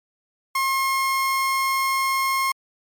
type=tone; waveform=30% pulse; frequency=1073 Hz; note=C6; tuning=43 cents sharp; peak=-17 dBFS; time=0.55-2.52 s; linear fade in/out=5 ms; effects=MP3 96 kbps